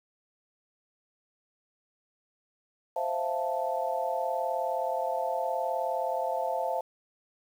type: chord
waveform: sine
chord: F major seventh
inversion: second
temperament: equal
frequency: 523.3 / 659.3 / 698.5 / 880 Hz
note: C5 / E5 / F5 / A5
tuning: 0 / 0 / 0 / 0 cents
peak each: -33 dBFS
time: 2.96-6.81 s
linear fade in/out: 5 ms
effects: 9-bit